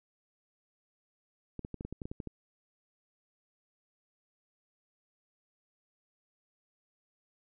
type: clicks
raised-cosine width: 3 ms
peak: -26 dBFS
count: 11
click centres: 1.593 / 1.649 / 1.743 / 1.809 / 1.85 / 1.926 / 2.018 / 2.055 / 2.115 / 2.202 / 2.273 s
effects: none